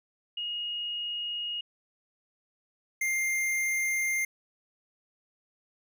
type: tone pair in turn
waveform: sine / square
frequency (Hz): 2872 / 2106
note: F7 / C7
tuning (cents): +48 / +11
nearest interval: perfect fourth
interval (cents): 537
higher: first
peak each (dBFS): -31 / -27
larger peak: second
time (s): 0.37-1.61 / 3.01-4.25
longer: neither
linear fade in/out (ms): 5
effects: none